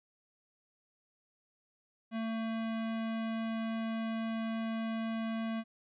square tone, 224.7 Hz, A3, 37 cents sharp, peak -34 dBFS, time 2.11-5.64 s, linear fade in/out 50 ms, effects resampled to 8000 Hz

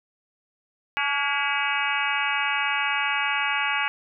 harmonic tone with a mistuned harmonic, 284.4 Hz, C#4, 45 cents sharp, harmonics 3 / 4 / 5 / 6 / 7 / 8 / 9 / 10, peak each -30 / -31 / -31 / -30 / -32 / -29 / -30 / -32 dBFS, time 0.97-3.88 s, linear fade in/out 0 ms, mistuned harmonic 6, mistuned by -61 cents, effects none

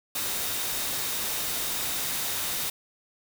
sine tone in noise, 3703 Hz, A#7, 12 cents flat, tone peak -41 dBFS, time 0.15-2.7 s, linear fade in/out 5 ms, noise white, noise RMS -30 dBFS, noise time 0.15-2.7 s, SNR -14 dB, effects none

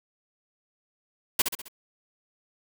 white noise with echo, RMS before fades -21 dBFS, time 1.39-1.42 s, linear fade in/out 5 ms, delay 66 ms, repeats 4, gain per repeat -6 dB, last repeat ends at 1.684 s, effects none

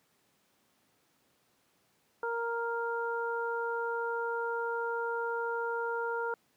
harmonic tone, 466.2 Hz, A#4, in tune, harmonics 1 / 2 / 3, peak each -34 / -36 / -36 dBFS, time 2.23-6.34 s, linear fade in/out 2 ms, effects pink hiss -71 dBFS RMS until 6.56 s + high-pass 150 Hz 12 dB/octave

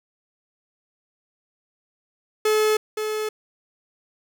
45% pulse tone with echo, 430 Hz, A4, 40 cents flat, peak -17 dBFS, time 2.45-2.77 s, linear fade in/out 5 ms, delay 520 ms, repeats 1, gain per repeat -7 dB, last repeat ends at 3.29 s, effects none

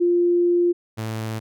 sine / sawtooth tone pair in turn, 349.2 / 110.5 Hz, F4 / A2, 0 / +8 cents, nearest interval octave + minor sixth, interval 1992 cents, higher first, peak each -15 / -22 dBFS, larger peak first, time 0-0.73 / 0.97-1.4 s, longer first, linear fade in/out 20 ms, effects none

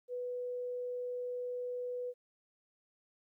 sine tone, 493.9 Hz, B4, in tune, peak -36 dBFS, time 0.08-2.14 s, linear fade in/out 50 ms, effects 13-bit

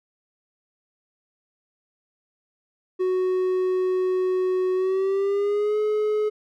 triangle tone with pitch glide, 370 to 425 Hz, F#4 to G#4, 0 to +40 cents, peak -18 dBFS, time 2.99-6.3 s, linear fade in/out 20 ms, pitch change +240 cents, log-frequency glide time 4.74-5.78 s, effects none

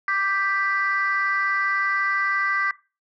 sine chord, G major, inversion second, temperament equal, 1174.7 / 1568 / 1975.5 Hz, D6 / G6 / B6, 0 / 0 / 0 cents, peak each -24 dBFS, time 0.08-2.71 s, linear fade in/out 2 ms, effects noise-tail reverb RT60 0.3 s tail -19 dB re dry + tanh soft clip ceiling -13 dBFS

